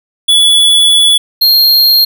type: tone pair in turn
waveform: square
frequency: 3418 / 4223 Hz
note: G#7 / C8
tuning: +49 / +15 cents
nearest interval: major third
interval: 366 cents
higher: second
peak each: -5 dBFS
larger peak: neither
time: 0.28-1.18 / 1.41-2.05 s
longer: first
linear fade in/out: 10 ms
effects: none